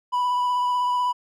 triangle tone with vibrato, 987.8 Hz, B5, in tune, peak -18 dBFS, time 0.12-1.13 s, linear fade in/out 20 ms, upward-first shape sine, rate 16 Hz, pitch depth 15 cents each way, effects none

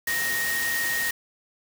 sine tone in noise, 1864.7 Hz, A#6, in tune, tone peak -25 dBFS, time 0.07-1.11 s, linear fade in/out 5 ms, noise white, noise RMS -30 dBFS, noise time 0.07-1.11 s, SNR +2 dB, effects none

